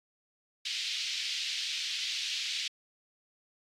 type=band-pass noise; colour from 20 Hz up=white; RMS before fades=-35 dBFS; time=0.65-2.68 s; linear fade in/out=5 ms; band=2600 to 4600 Hz; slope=24 dB/octave; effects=AAC 64 kbps